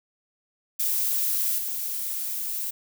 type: noise with level steps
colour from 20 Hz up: violet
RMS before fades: -25 / -30 dBFS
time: 0.79-2.71 s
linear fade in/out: 10 ms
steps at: 1.58 s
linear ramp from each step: 5 ms
effects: none